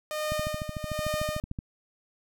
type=tone with tremolo; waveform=sawtooth; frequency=611 Hz; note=D#5; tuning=32 cents flat; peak=-24 dBFS; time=0.11-1.4 s; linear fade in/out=0 ms; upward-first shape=sine; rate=1.2 Hz; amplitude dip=75%
type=click train; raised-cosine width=5 ms; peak=-21 dBFS; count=18; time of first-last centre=0.32-1.589 s; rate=13.4 Hz
effects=none